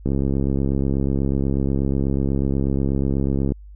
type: click train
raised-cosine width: 3 ms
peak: -9 dBFS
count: 237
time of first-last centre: 0.06-3.52 s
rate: 68.2 Hz
effects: added 50 Hz sine -38 dBFS peak until 3.75 s